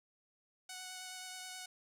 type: tone with vibrato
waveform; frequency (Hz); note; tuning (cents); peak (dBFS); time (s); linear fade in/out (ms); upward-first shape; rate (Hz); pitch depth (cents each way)
5% pulse; 740; F#5; 0; -33; 0.69-1.66; 5; triangle; 9.4; 14
effects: none